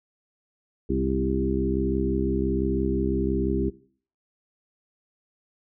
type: harmonic tone with a mistuned harmonic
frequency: 65.9 Hz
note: C2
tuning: 13 cents sharp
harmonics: 1 / 2 / 3 / 4 / 5 / 6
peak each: -29 / -33 / -29 / -29 / -28 / -29 dBFS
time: 0.89-3.7 s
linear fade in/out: 10 ms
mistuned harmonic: 5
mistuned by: +24 cents
effects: noise-tail reverb RT60 0.5 s tail -20 dB re dry